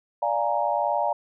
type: chord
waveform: sine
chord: Bb dominant seventh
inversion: first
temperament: equal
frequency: 587.3 / 698.5 / 830.6 / 932.3 Hz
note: D5 / F5 / Ab5 / Bb5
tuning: 0 / 0 / 0 / 0 cents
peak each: -27 dBFS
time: 0.22-1.13 s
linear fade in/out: 5 ms
effects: none